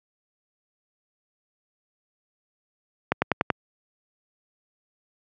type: accelerating click train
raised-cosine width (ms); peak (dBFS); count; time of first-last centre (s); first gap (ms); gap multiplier
0.5; -5; 5; 3.12-3.502; 100; 0.97
effects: high-pass 100 Hz 12 dB/octave